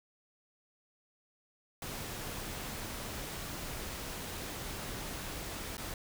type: noise with dropouts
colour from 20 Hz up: pink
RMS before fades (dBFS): -41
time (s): 1.82-5.94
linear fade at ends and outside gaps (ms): 2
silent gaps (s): 5.77-5.779
effects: none